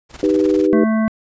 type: noise with tremolo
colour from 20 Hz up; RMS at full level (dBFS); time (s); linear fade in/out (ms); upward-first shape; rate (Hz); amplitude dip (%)
pink; -34; 0.09-0.69; 50; square; 20; 70
type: chord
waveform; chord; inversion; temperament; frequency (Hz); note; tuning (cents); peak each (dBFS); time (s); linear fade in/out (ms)
sine; Eb augmented; none; equal with one note detuned; 311.1 / 392 / 491.6; Eb4 / G4 / B4; 0 / 0 / -8; -15 / -16 / -19; 0.23-0.84; 2
type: harmonic tone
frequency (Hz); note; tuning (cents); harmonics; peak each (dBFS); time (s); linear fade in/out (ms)
220; A3; 0; 1 / 3 / 5 / 7 / 9; -14 / -24 / -28 / -31 / -33; 0.73-1.08; 0
effects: resampled to 16000 Hz